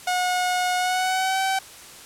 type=tone with pitch glide; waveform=sawtooth; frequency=726 to 767.4 Hz; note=F#5 to G5; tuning=-33 to -37 cents; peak=-17 dBFS; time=0.07-1.59 s; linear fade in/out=5 ms; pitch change=+96 cents; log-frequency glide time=0.77-1.4 s; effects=white hiss -43 dBFS RMS until 2.05 s + low-pass 11000 Hz 12 dB/octave